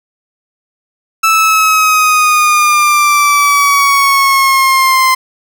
30% pulse exponential sweep, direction down, 1318.5 to 1038 Hz, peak -4 dBFS, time 1.23-5.15 s, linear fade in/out 10 ms, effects none

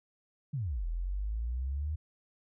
sine exponential two-way sweep, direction down then up, 155.56 to 40.3 to 79.2 Hz, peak -31 dBFS, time 0.53-1.96 s, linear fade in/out 10 ms, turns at 0.86 s, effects none

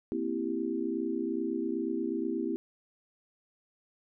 sine chord, C dominant seventh, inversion third, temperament equal, 233.1 / 261.6 / 329.6 / 392 Hz, Bb3 / C4 / E4 / G4, 0 / 0 / 0 / 0 cents, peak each -37 / -35 / -33 / -36 dBFS, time 0.12-2.56 s, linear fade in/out 0 ms, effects none

